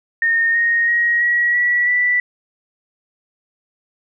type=tone with pitch steps; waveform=sine; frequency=1837 / 1862.6 / 1888.6 / 1915 / 1941.7 / 1968.8 Hz; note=A#6 / A#6 / A#6 / A#6 / B6 / B6; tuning=-26 / -2 / +22 / +46 / -30 / -6 cents; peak=-13 dBFS; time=0.22-2.2 s; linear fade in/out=2 ms; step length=330 ms; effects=none